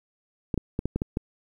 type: clicks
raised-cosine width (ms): 3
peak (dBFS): -13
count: 7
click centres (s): 0.542 / 0.577 / 0.791 / 0.856 / 0.96 / 1.019 / 1.171
effects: 9-bit